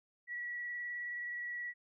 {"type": "tone with vibrato", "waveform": "sine", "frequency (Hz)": 1935, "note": "B6", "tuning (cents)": -36, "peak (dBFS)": -38, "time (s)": [0.27, 1.74], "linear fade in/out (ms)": 50, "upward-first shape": "triangle", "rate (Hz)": 19, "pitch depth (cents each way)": 20, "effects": []}